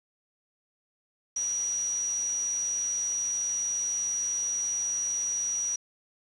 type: tone in noise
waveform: sine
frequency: 5800 Hz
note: F#8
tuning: 35 cents flat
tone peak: -27 dBFS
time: 1.36-5.76 s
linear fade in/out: 5 ms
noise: white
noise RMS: -45 dBFS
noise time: 1.36-5.76 s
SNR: +15 dB
effects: resampled to 22050 Hz